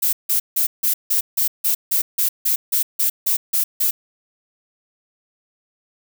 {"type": "noise bursts", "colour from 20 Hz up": "violet", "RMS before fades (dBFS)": -18, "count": 15, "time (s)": [0.02, 3.91], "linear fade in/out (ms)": 10, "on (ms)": 110, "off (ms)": 160, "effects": []}